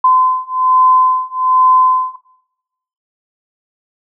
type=beating tone pair; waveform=sine; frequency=1024 / 1025.2 Hz; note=C6 / C6; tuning=-38 / -36 cents; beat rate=1.2 Hz; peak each=-12 / -12 dBFS; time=0.04-2.16 s; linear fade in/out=5 ms; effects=noise-tail reverb RT60 0.9 s tail -17 dB re dry